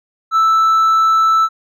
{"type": "tone with hard clipping", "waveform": "sine", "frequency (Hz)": 1318.5, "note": "E6", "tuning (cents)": 0, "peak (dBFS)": -10, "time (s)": [0.31, 1.49], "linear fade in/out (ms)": 50, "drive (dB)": 2, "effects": []}